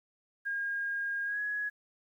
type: tone with pitch glide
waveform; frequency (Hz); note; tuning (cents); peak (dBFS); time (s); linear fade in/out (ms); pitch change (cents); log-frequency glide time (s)
sine; 1622 to 1676.3; G#6 to G#6; -41 to +16; -31; 0.45-1.7; 20; +57; 1.25-1.4
effects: 11-bit